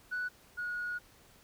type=tone pair in turn; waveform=sine; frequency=1480 / 1450.4 Hz; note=F#6 / F#6; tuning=0 / -35 cents; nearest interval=unison; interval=35 cents; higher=first; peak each=-31 / -33 dBFS; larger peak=first; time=0.11-0.29 / 0.57-0.99 s; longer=second; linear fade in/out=20 ms; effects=tanh soft clip ceiling -30 dBFS + pink hiss -61 dBFS RMS until 1.43 s